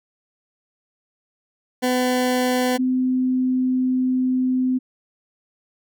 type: tone pair in turn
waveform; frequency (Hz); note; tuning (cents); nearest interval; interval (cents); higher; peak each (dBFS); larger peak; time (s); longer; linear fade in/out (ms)
20% pulse / sine; 251.6 / 255.9; B3 / C4; +32 / -38; unison; 30; second; -13 / -17; first; 1.82-2.78 / 2.78-4.79; second; 20
effects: none